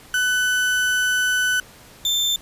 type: tone pair in turn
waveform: 35% pulse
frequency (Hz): 1500 / 3561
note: F#6 / A7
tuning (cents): +23 / +20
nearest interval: octave + minor third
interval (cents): 1497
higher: second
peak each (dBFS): -16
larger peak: neither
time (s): 0.14-1.6 / 2.05-2.36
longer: first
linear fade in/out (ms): 2
effects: pink hiss -46 dBFS RMS until 2.41 s + resampled to 32000 Hz